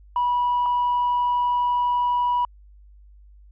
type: tone pair in turn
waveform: sine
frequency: 976 / 976 Hz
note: B5 / B5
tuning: -21 / -21 cents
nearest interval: unison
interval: 0 cents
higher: neither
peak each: -17 / -17 dBFS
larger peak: neither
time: 0.16-0.66 / 0.66-2.45 s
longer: second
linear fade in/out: 2 ms
effects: tanh soft clip ceiling -16 dBFS + added 50 Hz sine -46 dBFS peak until 3.51 s